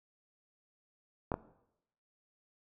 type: clicks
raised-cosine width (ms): 1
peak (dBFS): -18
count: 2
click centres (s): 1.318 / 1.341
effects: noise-tail reverb RT60 0.8 s tail -17 dB re dry